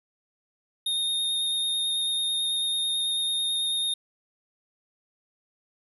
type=tone with vibrato; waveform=square; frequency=3687 Hz; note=A#7; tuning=20 cents flat; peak=-25 dBFS; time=0.86-3.94 s; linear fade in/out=5 ms; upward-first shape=square; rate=9.1 Hz; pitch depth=9 cents each way; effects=none